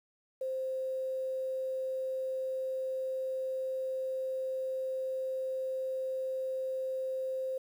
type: tone with quantisation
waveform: sine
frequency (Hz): 523.3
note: C5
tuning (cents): 0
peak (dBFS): -32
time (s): 0.41-7.58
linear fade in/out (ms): 5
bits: 10
effects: none